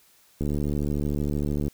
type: click train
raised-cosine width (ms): 3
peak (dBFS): -15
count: 94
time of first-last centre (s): 0.41-1.68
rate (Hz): 73.2
effects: white hiss -59 dBFS RMS until 1.73 s